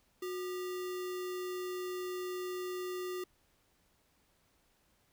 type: tone with sample-and-hold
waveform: sine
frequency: 364.4 Hz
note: F#4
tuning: 26 cents flat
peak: -36 dBFS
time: 0.22-3.24 s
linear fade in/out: 5 ms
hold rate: 1575 Hz
effects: pink hiss -72 dBFS RMS until 5.12 s